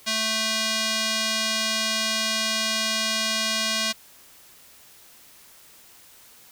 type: tone with band-pass filter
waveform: square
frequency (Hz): 220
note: A3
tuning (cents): 0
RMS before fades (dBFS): -25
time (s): 0.06-3.93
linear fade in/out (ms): 20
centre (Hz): 4500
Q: 1.2
effects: white hiss -51 dBFS RMS until 6.51 s